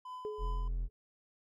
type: tone with tremolo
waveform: triangle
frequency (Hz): 1008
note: B5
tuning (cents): +35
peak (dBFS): -39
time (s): 0.05-0.68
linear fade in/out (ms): 5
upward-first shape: triangle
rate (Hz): 2.9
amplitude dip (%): 65
type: tone with exponential decay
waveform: sine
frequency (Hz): 424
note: G#4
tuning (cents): +36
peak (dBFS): -34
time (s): 0.25-0.9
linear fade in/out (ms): 0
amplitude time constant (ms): 140
type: tone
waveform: triangle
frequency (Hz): 42.7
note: F1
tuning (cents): -38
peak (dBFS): -30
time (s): 0.38-0.89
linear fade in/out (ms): 50
effects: none